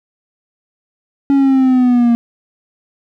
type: linear sweep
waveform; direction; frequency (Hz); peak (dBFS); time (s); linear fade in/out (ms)
triangle; down; 279.5 to 233.1; -6; 1.3-2.15; 0
effects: none